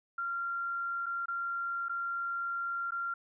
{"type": "tone with dropouts", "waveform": "sine", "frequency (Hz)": 1382, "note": "F6", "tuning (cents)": -19, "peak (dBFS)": -32, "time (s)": [0.18, 3.14], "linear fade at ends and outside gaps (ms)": 5, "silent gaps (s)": [[1.06, 1.064], [1.258, 1.282], [1.885, 1.894], [2.908, 2.919]], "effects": []}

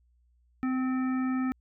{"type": "harmonic tone", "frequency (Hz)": 258.5, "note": "C4", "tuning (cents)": -21, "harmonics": [1, 3, 5, 7, 9], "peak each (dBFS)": [-26, -43, -39, -44, -48], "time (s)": [0.63, 1.52], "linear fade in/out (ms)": 0, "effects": ["added 60 Hz sine -63 dBFS peak until 1.6 s"]}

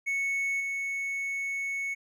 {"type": "tone with level steps", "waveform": "triangle", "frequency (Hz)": 2210, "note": "C#7", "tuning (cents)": -6, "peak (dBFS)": [-25, -28], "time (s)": [0.06, 1.95], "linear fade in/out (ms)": 20, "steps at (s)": 0.6, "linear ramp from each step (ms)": 5, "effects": []}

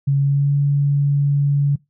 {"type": "tone with pitch glide", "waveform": "sine", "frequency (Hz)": [139.4, 142.33], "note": ["C#3", "C#3"], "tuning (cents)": [10, 46], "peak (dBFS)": -13, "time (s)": [0.07, 1.76], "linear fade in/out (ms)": 10, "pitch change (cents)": 36, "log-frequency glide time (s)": [0.2, 0.53], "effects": ["noise-tail reverb RT60 0.2 s tail -23 dB re dry"]}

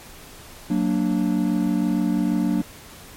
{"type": "chord", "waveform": "triangle", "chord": "Gb augmented", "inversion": "none", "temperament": "equal with one note detuned", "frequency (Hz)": [185, 231.3, 293.7], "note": ["Gb3", "Bb3", "D4"], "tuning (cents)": [0, -13, 0], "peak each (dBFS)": -21, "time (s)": [0.7, 2.62], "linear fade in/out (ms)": 5, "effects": ["pink hiss -43 dBFS RMS until 3.16 s", "MP3 64 kbps"]}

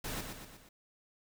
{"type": "noise with echo", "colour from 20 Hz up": "pink", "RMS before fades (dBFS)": -39, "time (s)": [0.04, 0.21], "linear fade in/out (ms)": 5, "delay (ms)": 120, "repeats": 4, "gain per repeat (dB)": -5, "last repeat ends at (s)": 0.69, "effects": []}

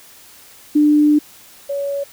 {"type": "tone pair in turn", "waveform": "sine", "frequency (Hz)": [297.9, 562.4], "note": ["D4", "C#5"], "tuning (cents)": [25, 25], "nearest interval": "major seventh", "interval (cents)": 1100, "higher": "second", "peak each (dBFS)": [-9, -19], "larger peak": "first", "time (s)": [[0.75, 1.19], [1.69, 2.04]], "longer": "first", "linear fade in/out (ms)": 10, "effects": ["white hiss -44 dBFS RMS until 2.12 s"]}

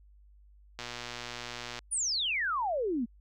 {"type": "click train", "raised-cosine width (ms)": 0.2, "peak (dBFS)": -21, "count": 121, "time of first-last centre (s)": [0.79, 1.79], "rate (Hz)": 120}
{"type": "exponential sweep", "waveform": "sine", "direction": "down", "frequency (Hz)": [9956, 216.9], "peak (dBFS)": -28, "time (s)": [1.91, 3.06], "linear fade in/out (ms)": 20}
{"effects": ["added 50 Hz sine -55 dBFS peak until 3.2 s"]}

